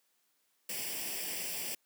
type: noise with comb filter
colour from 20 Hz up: white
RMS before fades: -38 dBFS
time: 0.69-1.75 s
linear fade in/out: 5 ms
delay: 0.38 ms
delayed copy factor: +0.75
effects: white hiss -75 dBFS RMS until 1.85 s + high-pass 200 Hz 12 dB/octave